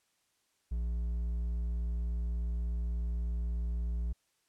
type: tone with hard clipping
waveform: triangle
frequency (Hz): 58.27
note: A#1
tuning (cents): 0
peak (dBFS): -32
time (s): 0.71-4.13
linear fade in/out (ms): 10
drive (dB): 7
effects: white hiss -75 dBFS RMS until 4.48 s + low-pass 10000 Hz 12 dB/octave